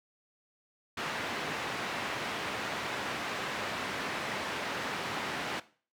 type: band-pass noise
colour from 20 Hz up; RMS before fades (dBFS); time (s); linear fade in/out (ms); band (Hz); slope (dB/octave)
white; -36; 0.97-5.6; 5; 120 to 2200; 12
effects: noise-tail reverb RT60 0.4 s tail -17 dB re dry